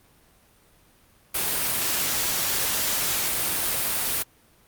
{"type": "noise", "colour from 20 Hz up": "white", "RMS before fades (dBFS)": -25, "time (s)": [1.34, 4.23], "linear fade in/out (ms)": 10, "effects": ["pink hiss -58 dBFS RMS until 4.67 s", "Opus 32 kbps"]}